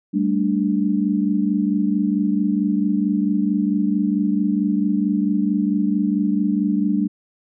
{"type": "chord", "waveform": "sine", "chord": "G suspended second", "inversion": "none", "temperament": "just", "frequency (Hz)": [196, 220.5, 294], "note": ["G3", "A3", "D4"], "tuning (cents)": [0, 4, 2], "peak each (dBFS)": [-20, -22, -21], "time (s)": [0.13, 7.08], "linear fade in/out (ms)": 20, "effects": []}